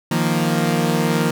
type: chord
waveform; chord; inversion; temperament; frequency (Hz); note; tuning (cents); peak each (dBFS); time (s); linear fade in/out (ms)
sawtooth; Eb suspended second; none; equal; 155.56 / 174.61 / 233.1; Eb3 / F3 / Bb3; 0 / 0 / 0; -17; 0.11-1.31; 5
effects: none